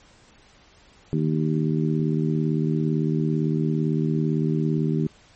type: harmonic tone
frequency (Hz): 77.8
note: D#2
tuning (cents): 0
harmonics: 2 / 3 / 4 / 5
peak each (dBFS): -22 / -26 / -28 / -30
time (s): 1.13-5.07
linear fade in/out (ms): 0
effects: pink hiss -54 dBFS RMS until 5.35 s + MP3 32 kbps